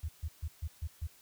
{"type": "tone bursts", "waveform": "sine", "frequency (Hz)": 78.4, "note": "D#2", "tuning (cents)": 14, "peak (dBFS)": -33, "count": 6, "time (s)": [0.03, 1.072], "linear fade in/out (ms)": 10, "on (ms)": 57, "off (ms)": 140, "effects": ["white hiss -61 dBFS RMS until 1.21 s"]}